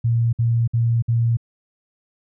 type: tone bursts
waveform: sine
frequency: 116.54 Hz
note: A#2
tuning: in tune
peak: -15 dBFS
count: 4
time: 0.04-1.371 s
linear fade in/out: 10 ms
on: 290 ms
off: 57 ms
effects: none